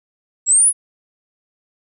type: exponential sweep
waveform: sine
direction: up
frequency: 7530 to 10548 Hz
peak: -9 dBFS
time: 0.46-0.73 s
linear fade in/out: 50 ms
effects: none